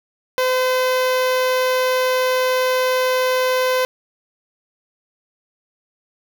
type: tone with notch filter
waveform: sawtooth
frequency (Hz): 511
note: C5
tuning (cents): -41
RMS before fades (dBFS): -18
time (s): 0.38-3.85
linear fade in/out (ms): 0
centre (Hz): 8200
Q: 1.5
effects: none